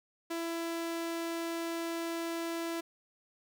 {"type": "tone", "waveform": "sawtooth", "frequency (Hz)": 333.8, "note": "E4", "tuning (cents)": 22, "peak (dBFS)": -30, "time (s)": [0.3, 2.81], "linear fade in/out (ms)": 10, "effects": []}